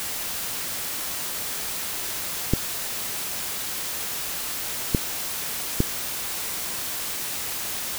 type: clicks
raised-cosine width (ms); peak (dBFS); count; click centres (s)
3; -5; 3; 2.536 / 4.948 / 5.804
effects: white hiss -30 dBFS RMS until 7.98 s